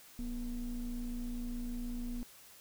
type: ring-modulated tone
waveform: triangle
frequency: 106.7 Hz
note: G#2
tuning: 47 cents sharp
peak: -30 dBFS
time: 0.19-2.23 s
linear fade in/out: 0 ms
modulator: 135 Hz
effects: tanh soft clip ceiling -30 dBFS + white hiss -57 dBFS RMS until 2.6 s